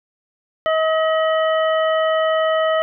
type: harmonic tone with a mistuned harmonic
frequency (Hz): 637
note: D#5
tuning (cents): +41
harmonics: 1 / 2 / 3 / 5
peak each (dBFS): -16 / -22 / -26 / -30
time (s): 0.66-2.82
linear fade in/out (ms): 0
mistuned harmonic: 5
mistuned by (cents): -96
effects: none